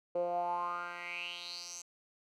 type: tone with band-pass filter sweep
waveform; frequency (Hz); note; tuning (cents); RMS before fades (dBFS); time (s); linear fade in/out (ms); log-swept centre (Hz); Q
10% pulse; 174.61; F3; 0; -38; 0.15-1.82; 5; 490 to 6800; 6.3
effects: none